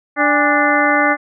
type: harmonic tone with a mistuned harmonic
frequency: 293.7 Hz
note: D4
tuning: in tune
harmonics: 1 / 2 / 3 / 4 / 5 / 6 / 7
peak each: -19 / -19 / -19 / -19 / -19 / -19 / -19 dBFS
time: 0.16-1.17 s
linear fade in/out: 50 ms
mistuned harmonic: 3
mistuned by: -120 cents
effects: none